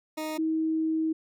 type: tone pair in turn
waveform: 20% pulse / sine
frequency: 311.1 / 318.7 Hz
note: D#4 / D#4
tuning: 0 / +42 cents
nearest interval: unison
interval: 42 cents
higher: second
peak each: -26 / -24 dBFS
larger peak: second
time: 0.17-0.38 / 0.38-1.13 s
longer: second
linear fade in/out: 10 ms
effects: none